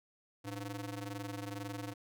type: ring-modulated tone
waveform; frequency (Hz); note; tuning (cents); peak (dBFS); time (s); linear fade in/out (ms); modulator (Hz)
sawtooth; 202.7; G#3; -42; -33; 0.44-1.94; 20; 90.3
effects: none